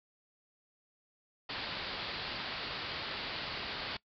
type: low-pass noise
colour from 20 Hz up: white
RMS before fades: -40 dBFS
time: 1.49-3.97 s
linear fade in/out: 5 ms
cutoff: 4800 Hz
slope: 96 dB/octave
effects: noise-tail reverb RT60 0.1 s tail -21 dB re dry